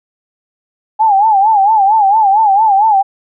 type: tone with vibrato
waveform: sine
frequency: 831 Hz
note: G#5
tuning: 1 cent sharp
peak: -6 dBFS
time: 0.99-3.03 s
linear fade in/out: 20 ms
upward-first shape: sine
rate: 4.4 Hz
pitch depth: 130 cents each way
effects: none